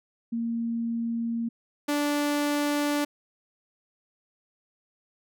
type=tone pair in turn; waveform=sine / sawtooth; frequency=231.6 / 291.8 Hz; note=A#3 / D4; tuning=-11 / -11 cents; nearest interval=major third; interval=400 cents; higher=second; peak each=-26 / -20 dBFS; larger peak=second; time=0.32-1.49 / 1.88-3.05 s; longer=neither; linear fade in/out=10 ms; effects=none